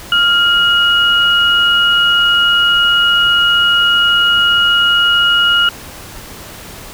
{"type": "tone pair together", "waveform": "sine", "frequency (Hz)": [1396.9, 2894], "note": ["F6", "F#7"], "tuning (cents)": [0, -39], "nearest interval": "octave + minor second", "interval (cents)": 1261, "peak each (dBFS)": -11, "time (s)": [0.12, 5.69], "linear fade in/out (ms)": 2, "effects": ["pink hiss -32 dBFS RMS until 6.93 s"]}